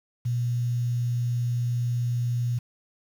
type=tone with quantisation; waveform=sine; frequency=120.9 Hz; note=B2; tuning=36 cents flat; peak=-23 dBFS; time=0.25-2.59 s; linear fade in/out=10 ms; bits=8; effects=none